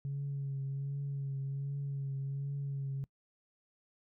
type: tone with vibrato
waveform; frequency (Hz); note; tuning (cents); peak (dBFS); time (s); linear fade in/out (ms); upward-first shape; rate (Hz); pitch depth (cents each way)
sine; 138.59; C#3; 0; -33; 0.05-3.04; 0; triangle; 1.3; 31
effects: noise-tail reverb RT60 0.1 s tail -25 dB re dry + tanh soft clip ceiling -31 dBFS